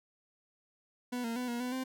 40% pulse tone with pitch steps, 246.9 / 230.2 / 249.2 / 238.3 / 249.5 / 259.7 Hz, B3 / A#3 / B3 / A#3 / B3 / C4, 0 / -22 / +16 / +38 / +18 / -13 cents, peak -33 dBFS, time 1.12-1.84 s, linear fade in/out 10 ms, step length 120 ms, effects none

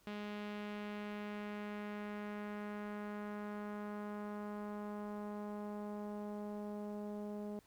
sawtooth tone with low-pass filter sweep, 207.7 Hz, G#3, in tune, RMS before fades -44 dBFS, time 0.07-7.59 s, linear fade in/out 0 ms, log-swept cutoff 3200 to 620 Hz, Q 1.3, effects pink hiss -69 dBFS RMS until 7.66 s

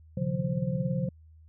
sine tone cluster, 124 / 141.2 / 163 / 180.5 / 525 Hz, B2 / C#3 / E3 / F#3 / C5, +7 / +32 / -19 / -43 / +6 cents, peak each -35 / -31 / -35 / -31 / -36 dBFS, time 0.17-1.09 s, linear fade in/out 5 ms, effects added 79 Hz sine -51 dBFS peak until 1.48 s

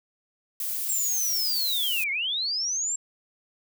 violet noise, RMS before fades -30 dBFS, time 0.6-2.04 s, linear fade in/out 2 ms
sine linear two-way sweep, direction down then up, 7570 to 2110 to 7570 Hz, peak -25 dBFS, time 0.89-2.96 s, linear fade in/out 5 ms, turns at 2.11 s
effects none

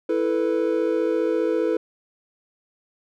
triangle chord, E suspended fourth, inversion none, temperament just, 329.6 / 439.5 / 494.4 Hz, E4 / A4 / B4, 0 / -2 / +2 cents, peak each -22 dBFS, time 0.09-1.77 s, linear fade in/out 5 ms, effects none

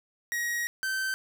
45% pulse tone pair in turn, 1895 / 1546.5 Hz, A#6 / G6, +28 / -24 cents, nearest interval major third, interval 352 cents, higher first, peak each -28 dBFS, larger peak neither, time 0.32-0.67 / 0.83-1.14 s, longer first, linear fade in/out 0 ms, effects 11-bit

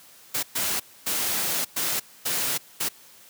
white noise bursts at uneven times, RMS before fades -26 dBFS, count 6, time 0.34-0.43 / 0.55-0.8 / 1.06-1.65 / 1.76-2 / 2.25-2.58 / 2.8-2.89 s, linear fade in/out 10 ms, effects white hiss -51 dBFS RMS until 3.29 s + high-pass 100 Hz 12 dB/octave

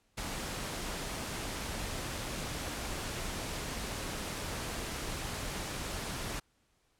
pink noise, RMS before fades -38 dBFS, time 0.17-6.4 s, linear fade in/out 10 ms, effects pink hiss -73 dBFS RMS until 6.99 s + low-pass 11000 Hz 12 dB/octave

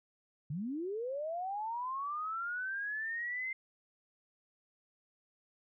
sine linear sweep, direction up, 133.8 to 2093 Hz, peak -35 dBFS, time 0.5-3.53 s, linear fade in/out 5 ms, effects none

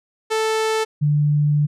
sawtooth / sine tone pair in turn, 440 / 147.73 Hz, A4 / D3, 0 / +11 cents, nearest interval octave + perfect fifth, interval 1889 cents, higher first, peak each -14 dBFS, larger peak neither, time 0.3-0.85 / 1.01-1.67 s, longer second, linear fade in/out 20 ms, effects low-pass 9000 Hz 12 dB/octave

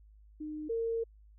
sine tone pair in turn, 305.3 / 457.4 Hz, D#4 / A#4, -33 / -33 cents, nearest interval perfect fifth, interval 700 cents, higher second, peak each -37 / -30 dBFS, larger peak second, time 0.4-0.69 / 0.69-1.04 s, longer second, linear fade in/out 10 ms, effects added 52 Hz sine -55 dBFS peak until 1.38 s

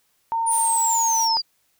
sine tone with pitch glide, 913 to 905.1 Hz, A#5 to A5, -36 to +49 cents, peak -20 dBFS, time 0.32-1.37 s, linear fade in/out 0 ms, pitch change -15 cents, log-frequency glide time 1.07-1.15 s
sine linear sweep, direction down, 9670 to 4699 Hz, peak -20 dBFS, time 0.46-1.42 s, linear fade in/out 20 ms
blue noise, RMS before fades -34 dBFS, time 0.49-1.29 s, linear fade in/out 50 ms
effects white hiss -66 dBFS RMS until 1.79 s

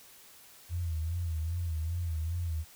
sine tone with vibrato, 83 Hz, E2, 12 cents sharp, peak -30 dBFS, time 0.69-2.65 s, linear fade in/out 50 ms, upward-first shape sine, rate 2.5 Hz, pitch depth 96 cents each way, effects white hiss -55 dBFS RMS until 2.75 s

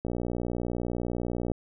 click train, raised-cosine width 2 ms, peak -17 dBFS, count 89, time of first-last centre 0.05-1.517 s, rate 60 Hz, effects none

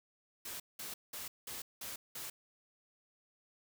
white noise bursts, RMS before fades -44 dBFS, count 6, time 0.45-2.3 s, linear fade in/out 5 ms, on 150 ms, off 190 ms, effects none

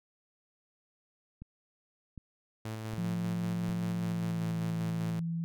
click train, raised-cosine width 5 ms, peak -32 dBFS, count 4, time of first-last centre 1.42-3.693 s, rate 1.32 Hz
sawtooth tone with tremolo, 110 Hz, A2, in tune, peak -32 dBFS, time 2.65-5.2 s, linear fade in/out 5 ms, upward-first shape square, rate 5.1 Hz, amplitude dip 25%
sine tone with pitch glide, 174.61 to 166.63 Hz, F3 to E3, 0 to +19 cents, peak -31 dBFS, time 2.98-5.44 s, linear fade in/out 0 ms, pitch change -81 cents, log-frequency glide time 3.96-4.49 s
effects none

